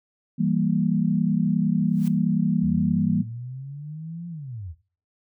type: chord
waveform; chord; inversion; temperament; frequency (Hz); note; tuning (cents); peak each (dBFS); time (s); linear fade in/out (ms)
sine; E diminished; none; equal; 164.81 / 196 / 233.1; E3 / G3 / Bb3; 0 / 0 / 0; -24; 0.38-3.23; 20
type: noise with exponential growth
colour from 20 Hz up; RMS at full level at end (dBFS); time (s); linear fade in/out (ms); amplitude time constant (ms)
white; -41; 1.87-2.08; 2; 45
type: linear two-way sweep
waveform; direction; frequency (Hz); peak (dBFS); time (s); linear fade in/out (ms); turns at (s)
sine; up then down; 73.9 to 174.3 to 73.9; -32; 2.61-4.75; 50; 4.28
effects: noise-tail reverb RT60 0.4 s tail -17 dB re dry